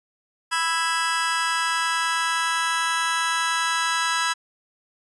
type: chord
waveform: sawtooth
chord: E major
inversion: second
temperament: just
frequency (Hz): 988.9 / 1318.5 / 1648.1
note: B5 / E6 / G#6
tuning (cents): +2 / 0 / -14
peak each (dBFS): -22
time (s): 0.51-4.34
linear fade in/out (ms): 20
effects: resampled to 24000 Hz